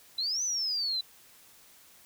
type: exponential two-way sweep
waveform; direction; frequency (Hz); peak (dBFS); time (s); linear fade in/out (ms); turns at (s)
sine; up then down; 3951 to 6150 to 3951; -28; 0.18-1.01; 5; 0.43
effects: white hiss -57 dBFS RMS until 2.05 s